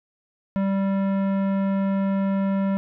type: tone with tanh clipping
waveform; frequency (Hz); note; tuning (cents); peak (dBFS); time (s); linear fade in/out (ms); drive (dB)
sine; 195.2; G3; -7; -22; 0.56-2.77; 0; 16
effects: none

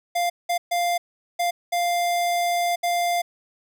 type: tone bursts at uneven times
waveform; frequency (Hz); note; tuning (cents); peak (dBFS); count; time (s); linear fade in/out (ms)
square; 698; F5; -1; -21; 6; 0.15-0.3 / 0.49-0.58 / 0.71-0.98 / 1.39-1.51 / 1.72-2.76 / 2.83-3.22; 10
effects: none

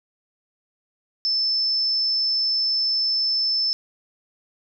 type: tone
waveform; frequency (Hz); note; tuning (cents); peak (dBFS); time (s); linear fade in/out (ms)
sine; 5274; E8; 0; -19; 1.25-3.73; 0
effects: none

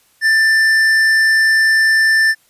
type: tone with tanh clipping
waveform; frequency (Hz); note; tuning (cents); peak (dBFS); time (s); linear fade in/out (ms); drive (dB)
sine; 1775; A6; +15; -11; 0.21-2.35; 50; 10
effects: white hiss -55 dBFS RMS until 2.49 s + resampled to 32000 Hz

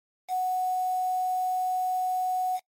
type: tone with quantisation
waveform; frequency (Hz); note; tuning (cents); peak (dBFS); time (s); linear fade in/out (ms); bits
sine; 739; F#5; -2; -24; 0.28-2.6; 50; 7
effects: noise-tail reverb RT60 0.1 s tail -23 dB re dry + MP3 64 kbps

